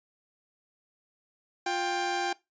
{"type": "tone pair together", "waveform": "sawtooth", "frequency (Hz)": [351.9, 790], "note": ["F4", "G5"], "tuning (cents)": [13, 13], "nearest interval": "octave + major second", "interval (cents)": 1400, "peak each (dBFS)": [-29, -25], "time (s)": [1.66, 2.33], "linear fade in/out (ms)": 5, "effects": ["noise-tail reverb RT60 0.2 s tail -20 dB re dry", "resampled to 16000 Hz"]}